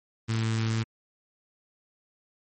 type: tone with notch filter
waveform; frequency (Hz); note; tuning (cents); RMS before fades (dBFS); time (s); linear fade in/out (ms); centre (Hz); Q
sawtooth; 112.3; A2; +36; -27; 0.28-0.84; 20; 630; 0.62
effects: MP3 32 kbps